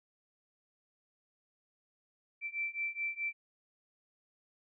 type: beating tone pair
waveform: sine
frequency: 2335 / 2339.7 Hz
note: D7 / D7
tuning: -11 / -7 cents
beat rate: 4.7 Hz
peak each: -38 / -37 dBFS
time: 2.41-3.33 s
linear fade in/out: 50 ms
effects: none